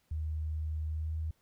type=tone with pitch glide; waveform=sine; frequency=77.78 to 79.23 Hz; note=D#2 to D#2; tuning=0 to +32 cents; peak=-32 dBFS; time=0.11-1.31 s; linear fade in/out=5 ms; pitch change=+32 cents; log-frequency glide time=0.88-1.17 s; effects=pink hiss -73 dBFS RMS until 1.41 s